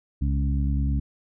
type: harmonic tone with a mistuned harmonic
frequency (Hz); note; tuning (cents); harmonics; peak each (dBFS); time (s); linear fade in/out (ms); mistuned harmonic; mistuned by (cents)
69.3; C#2; 0; 1 / 2 / 3 / 4; -22 / -28 / -32 / -34; 0.21-1; 10; 1; -55
effects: none